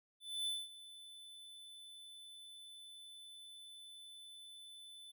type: tone with ADSR envelope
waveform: square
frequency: 3509 Hz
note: A7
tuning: 5 cents flat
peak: -36 dBFS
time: 0.2-5.12 s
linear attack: 270 ms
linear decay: 210 ms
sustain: -17 dB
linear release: 15 ms
effects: none